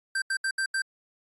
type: tone bursts at uneven times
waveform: square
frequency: 1568 Hz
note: G6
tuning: in tune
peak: -26 dBFS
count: 5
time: 0.15-0.22 / 0.3-0.37 / 0.44-0.51 / 0.58-0.66 / 0.74-0.82 s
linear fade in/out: 5 ms
effects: AAC 32 kbps